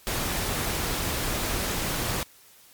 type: noise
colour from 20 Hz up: pink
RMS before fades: -28 dBFS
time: 0.07-2.23 s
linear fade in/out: 0 ms
effects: white hiss -54 dBFS RMS until 2.73 s + MP3 96 kbps